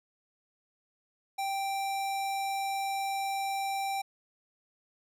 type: tone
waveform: square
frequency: 784 Hz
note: G5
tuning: in tune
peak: -31 dBFS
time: 1.38-4.02 s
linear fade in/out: 10 ms
effects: resampled to 32000 Hz